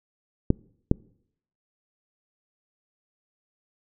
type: clicks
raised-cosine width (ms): 3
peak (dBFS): -5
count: 2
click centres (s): 0.504 / 0.914
effects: noise-tail reverb RT60 0.7 s tail -26 dB re dry